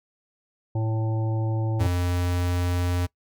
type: harmonic tone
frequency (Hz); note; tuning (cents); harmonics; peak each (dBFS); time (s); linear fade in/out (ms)
110.9; A2; +14; 1 / 3 / 5 / 7 / 8; -23 / -33 / -37 / -40 / -41; 0.75-1.87; 5
type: tone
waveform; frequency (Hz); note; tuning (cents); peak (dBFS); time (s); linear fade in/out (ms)
square; 88.7; F2; +27; -23; 1.79-3.07; 20
effects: noise-tail reverb RT60 0.1 s tail -21 dB re dry